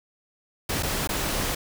pink noise with dropouts, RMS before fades -27 dBFS, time 0.69-1.55 s, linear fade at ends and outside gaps 5 ms, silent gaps 0.826-0.831 / 1.074-1.09 s, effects none

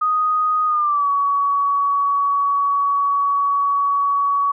sine tone with pitch glide, 1244.5 to 1128.1 Hz, D#6 to C#6, 0 to +30 cents, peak -15 dBFS, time 0.01-4.52 s, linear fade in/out 10 ms, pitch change -170 cents, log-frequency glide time 0.66-1.09 s, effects none

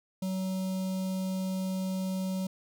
square tone with notch filter, 188.2 Hz, F#3, 30 cents sharp, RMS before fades -32 dBFS, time 0.22-2.47 s, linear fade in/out 5 ms, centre 1700 Hz, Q 0.53, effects none

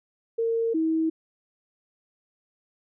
sine tone pair in turn, 457.5 / 321.2 Hz, A#4 / E4, -32 / -45 cents, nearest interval tritone, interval 613 cents, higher first, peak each -22 / -21 dBFS, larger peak second, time 0.38-0.74 / 0.74-1.1 s, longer neither, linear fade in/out 10 ms, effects none

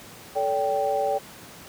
sine tone cluster, 438.4 / 572 / 782 Hz, A4 / D5 / G5, -6 / -46 / -4 cents, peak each -29 / -25 / -25 dBFS, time 0.35-1.19 s, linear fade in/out 20 ms, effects pink hiss -44 dBFS RMS until 1.68 s + high-pass 100 Hz 12 dB/octave

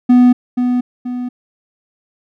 triangle tone with echo, 247.5 Hz, B3, 4 cents sharp, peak -3 dBFS, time 0.09-0.33 s, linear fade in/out 10 ms, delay 480 ms, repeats 2, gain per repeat -7 dB, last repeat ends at 1.29 s, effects none

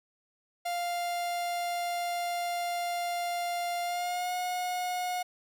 45% pulse tone with pitch glide, 698.5 to 723.1 Hz, F5 to F#5, 0 to -40 cents, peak -30 dBFS, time 0.65-5.23 s, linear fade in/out 10 ms, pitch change +60 cents, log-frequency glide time 3.82-4.33 s, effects none

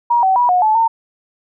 sine tone with pitch steps, 951 / 761 / 972 / 725 / 866 / 909 Hz, A#5 / F#5 / B5 / F#5 / A5 / A#5, +34 / +48 / -28 / -35 / -28 / -44 cents, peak -10 dBFS, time 0.1-0.88 s, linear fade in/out 10 ms, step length 130 ms, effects none

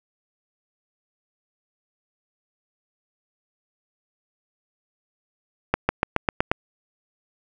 accelerating click train, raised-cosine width 0.5 ms, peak -3 dBFS, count 7, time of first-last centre 5.74-6.515 s, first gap 150 ms, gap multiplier 0.94, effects none

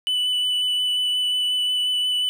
triangle tone with vibrato, 2983 Hz, F#7, 13 cents sharp, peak -18 dBFS, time 0.07-2.29 s, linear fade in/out 0 ms, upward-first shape sine, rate 5.6 Hz, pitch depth 10 cents each way, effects none

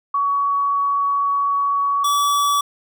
sine / square tone pair in turn, 1126 / 1146.3 Hz, C#6 / D6, +27 / -42 cents, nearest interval unison, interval 31 cents, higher second, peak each -16 dBFS, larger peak neither, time 0.14-2.04 / 2.04-2.61 s, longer first, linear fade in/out 5 ms, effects none

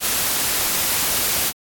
white noise, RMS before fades -20 dBFS, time 0-1.53 s, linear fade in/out 50 ms, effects AAC 64 kbps

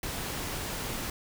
pink noise, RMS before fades -35 dBFS, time 0.03-1.1 s, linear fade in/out 2 ms, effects none

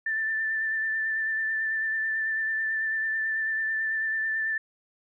sine tone with vibrato, 1771 Hz, A6, 11 cents sharp, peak -25 dBFS, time 0.06-4.58 s, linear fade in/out 5 ms, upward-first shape triangle, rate 9.1 Hz, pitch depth 23 cents each way, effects none

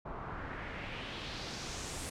pink noise with low-pass filter sweep, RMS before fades -42 dBFS, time 0.05-2.1 s, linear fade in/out 10 ms, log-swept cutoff 1000 to 9600 Hz, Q 2.1, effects none

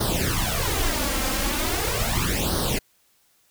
pink noise with flanger, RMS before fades -24 dBFS, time 0-2.79 s, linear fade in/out 10 ms, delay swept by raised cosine 0.2 to 3.8 ms, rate 0.39 Hz, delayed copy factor +0.8, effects white hiss -63 dBFS RMS until 3.5 s

